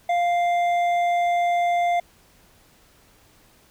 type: tone with hard clipping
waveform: sine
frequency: 698.5 Hz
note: F5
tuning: in tune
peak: -20 dBFS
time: 0.09-2 s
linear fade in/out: 5 ms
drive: 7 dB
effects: pink hiss -56 dBFS RMS until 3.7 s